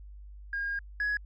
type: tone pair in turn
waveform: sine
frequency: 1623 / 1675.4 Hz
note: G#6 / G#6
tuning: -40 / +15 cents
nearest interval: minor second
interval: 55 cents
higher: second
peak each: -29 / -25 dBFS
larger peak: second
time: 0.53-0.79 / 1-1.17 s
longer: first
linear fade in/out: 2 ms
effects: tanh soft clip ceiling -25 dBFS + added 50 Hz sine -44 dBFS peak until 1.25 s